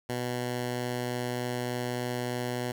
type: tone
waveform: 10% pulse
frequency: 123.3 Hz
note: B2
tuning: 2 cents flat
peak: -22 dBFS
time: 0.09-2.72 s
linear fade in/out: 5 ms
effects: none